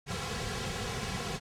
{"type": "noise with comb filter", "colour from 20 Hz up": "pink", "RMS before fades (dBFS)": -35, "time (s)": [0.06, 1.4], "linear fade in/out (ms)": 50, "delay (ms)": 3.3, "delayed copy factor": -0.9, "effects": ["low-pass 7000 Hz 12 dB/octave"]}